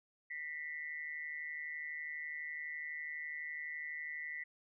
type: tone with amplitude modulation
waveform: sine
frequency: 1975.5 Hz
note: B6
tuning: in tune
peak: -37 dBFS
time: 0.3-4.44 s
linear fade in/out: 10 ms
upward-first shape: sine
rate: 152 Hz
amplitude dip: 75%
effects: none